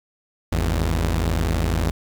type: tone pair together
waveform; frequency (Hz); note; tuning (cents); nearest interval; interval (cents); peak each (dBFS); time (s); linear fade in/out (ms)
sawtooth; 52.1 / 82.41; G#1 / E2; +6 / 0; minor sixth; 794; -18; 0.52-1.91; 5
effects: 8-bit